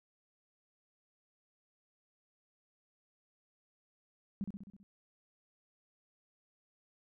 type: tone with echo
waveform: sine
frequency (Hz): 199.1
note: G3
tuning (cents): +27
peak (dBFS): -33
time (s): 4.41-4.44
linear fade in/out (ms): 0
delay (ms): 65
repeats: 6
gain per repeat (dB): -4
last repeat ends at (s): 4.83
effects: none